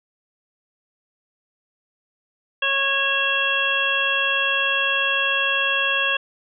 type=harmonic tone with a mistuned harmonic; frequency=550 Hz; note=C#5; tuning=14 cents flat; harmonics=1 / 2 / 3 / 5 / 6; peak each=-30 / -28 / -23 / -22 / -25 dBFS; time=2.62-6.17 s; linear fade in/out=5 ms; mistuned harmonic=5; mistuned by=-21 cents; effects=none